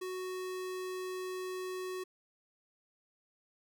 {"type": "tone", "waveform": "square", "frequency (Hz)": 370, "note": "F#4", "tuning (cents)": 0, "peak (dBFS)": -38, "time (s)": [0.01, 2.04], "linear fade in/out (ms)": 10, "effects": []}